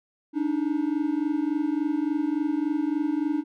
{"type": "tone pair together", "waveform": "triangle", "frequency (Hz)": [288.7, 312.2], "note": ["D4", "D#4"], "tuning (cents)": [-30, 6], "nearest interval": "minor second", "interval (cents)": 136, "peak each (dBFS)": -24, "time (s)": [0.33, 3.44], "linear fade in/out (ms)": 50, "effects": []}